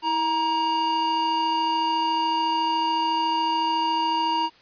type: tone pair together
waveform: square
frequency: 325.3 / 942 Hz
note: E4 / A#5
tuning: -23 / +18 cents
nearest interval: octave + tritone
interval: 1841 cents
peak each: -32 / -22 dBFS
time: 0.02-4.5 s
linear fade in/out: 50 ms
effects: white hiss -54 dBFS RMS until 4.61 s + resampled to 11025 Hz